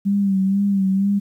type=tone with vibrato; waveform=sine; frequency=196 Hz; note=G3; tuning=in tune; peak=-15 dBFS; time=0.05-1.2 s; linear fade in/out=20 ms; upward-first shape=sine; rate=2.1 Hz; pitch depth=49 cents each way; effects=9-bit